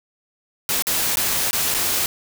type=noise with dropouts; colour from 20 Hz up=white; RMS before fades=-21 dBFS; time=0.69-2.06 s; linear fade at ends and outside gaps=1 ms; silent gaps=0.823-0.869 / 1.157-1.17 / 1.51-1.53 / 1.742-1.746 s; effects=none